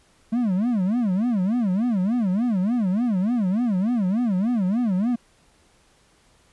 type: tone with vibrato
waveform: triangle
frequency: 212.1 Hz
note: G#3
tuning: 37 cents sharp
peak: -17 dBFS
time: 0.32-5.16 s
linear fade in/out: 10 ms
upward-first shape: sine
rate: 3.4 Hz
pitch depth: 280 cents each way
effects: pink hiss -59 dBFS RMS until 6.52 s + resampled to 24000 Hz